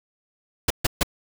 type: noise bursts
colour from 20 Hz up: pink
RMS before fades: -19 dBFS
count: 3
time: 0.68-1.032 s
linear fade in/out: 5 ms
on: 24 ms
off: 140 ms
effects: none